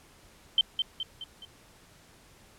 sine tone with echo, 3110 Hz, G7, 14 cents flat, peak -18 dBFS, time 0.58-0.61 s, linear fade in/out 2 ms, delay 210 ms, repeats 4, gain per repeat -6 dB, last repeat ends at 1.45 s, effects pink hiss -57 dBFS RMS until 2.58 s + low-pass 12000 Hz 12 dB/octave

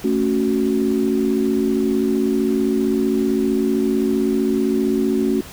sine chord, F# minor, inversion first, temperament just, 222 / 277.5 / 370 Hz, A3 / C#4 / F#4, +16 / +2 / 0 cents, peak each -20 dBFS, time 0.04-5.41 s, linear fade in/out 5 ms, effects pink hiss -38 dBFS RMS until 5.52 s

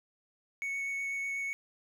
triangle tone with vibrato, 2217 Hz, C#7, in tune, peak -31 dBFS, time 0.62-1.53 s, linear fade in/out 0 ms, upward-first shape sine, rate 8.1 Hz, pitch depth 8 cents each way, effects none

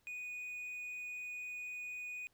triangle tone, 2474 Hz, D#7, 10 cents flat, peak -40 dBFS, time 0.07-2.27 s, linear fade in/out 0 ms, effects pink hiss -75 dBFS RMS until 2.33 s

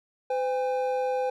triangle tone pair together, 509.6 / 809 Hz, C5 / G#5, -46 / -46 cents, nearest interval minor sixth, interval 800 cents, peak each -24 / -28 dBFS, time 0.3-1.3 s, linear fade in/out 5 ms, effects none

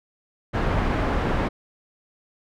pink low-pass noise, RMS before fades -23 dBFS, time 0.53-1.49 s, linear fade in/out 20 ms, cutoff 1600 Hz, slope 12 dB/octave, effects none

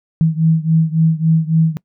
sine beating tone pair, 159.9 / 163.5 Hz, D#3 / E3, +48 / -14 cents, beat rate 3.6 Hz, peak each -13 / -15 dBFS, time 0.21-1.77 s, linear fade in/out 0 ms, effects noise-tail reverb RT60 0.1 s tail -23 dB re dry

